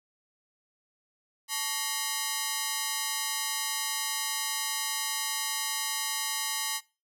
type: ring-modulated tone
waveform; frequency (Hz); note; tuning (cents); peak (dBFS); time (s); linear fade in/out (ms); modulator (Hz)
5% pulse; 1000; B5; +21; -14; 1.48-6.81; 50; 125
effects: noise-tail reverb RT60 0.3 s tail -21 dB re dry